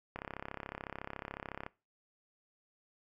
click train, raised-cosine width 0.5 ms, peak -25 dBFS, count 52, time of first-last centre 0.16-1.664 s, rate 33.9 Hz, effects noise-tail reverb RT60 0.3 s tail -21 dB re dry

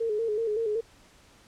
sine tone with vibrato, 439.1 Hz, A4, 4 cents flat, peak -25 dBFS, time 0-0.81 s, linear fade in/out 10 ms, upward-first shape square, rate 5.3 Hz, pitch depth 69 cents each way, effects pink hiss -57 dBFS RMS until 1.47 s + low-pass 9000 Hz 12 dB/octave

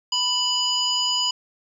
harmonic tone, 989 Hz, B5, 2 cents sharp, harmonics 1 / 3 / 5 / 7, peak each -29 / -23 / -24 / -30 dBFS, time 0.12-1.31 s, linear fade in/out 5 ms, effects 9-bit

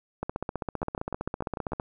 two click trains, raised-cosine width 1 ms, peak -18 / -16 dBFS, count 7 / 25, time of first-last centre 0.83-1.72 / 0.23-1.799 s, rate 6.74 / 15.3 Hz, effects none

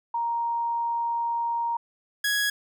sine / sawtooth tone pair in turn, 935 / 1666 Hz, A#5 / G#6, +5 / +5 cents, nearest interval minor seventh, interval 1000 cents, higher second, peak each -24 / -19 dBFS, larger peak second, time 0.14-1.77 / 2.24-2.5 s, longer first, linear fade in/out 5 ms, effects none

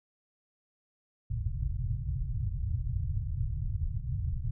white low-pass noise, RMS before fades -32 dBFS, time 1.3-4.51 s, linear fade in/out 10 ms, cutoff 130 Hz, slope 48 dB/octave, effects none

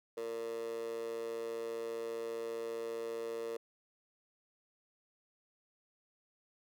15% pulse tone with high-pass filter, 115 Hz, A#2, 23 cents flat, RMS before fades -40 dBFS, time 0.17-3.57 s, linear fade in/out 5 ms, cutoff 480 Hz, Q 6.2, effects none

